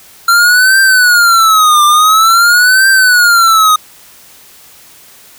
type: tone with vibrato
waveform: square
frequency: 1368 Hz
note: F6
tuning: 36 cents flat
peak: -5 dBFS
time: 0.28-3.76 s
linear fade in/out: 5 ms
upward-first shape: triangle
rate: 0.48 Hz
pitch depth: 250 cents each way
effects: white hiss -39 dBFS RMS until 5.38 s